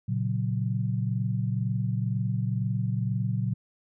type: chord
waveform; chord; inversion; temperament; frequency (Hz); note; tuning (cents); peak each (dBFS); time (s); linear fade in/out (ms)
sine; F# major; first; equal; 116.54 / 138.59 / 185; A#2 / C#3 / F#3; 0 / 0 / 0; -27 / -31 / -31; 0.08-3.54; 10
effects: none